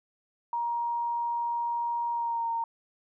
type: tone with pitch glide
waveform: sine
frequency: 943 to 922.5 Hz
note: A#5 to A#5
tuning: +20 to -18 cents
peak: -27 dBFS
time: 0.53-2.64 s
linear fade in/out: 2 ms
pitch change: -38 cents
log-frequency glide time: 2.12-2.49 s
effects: none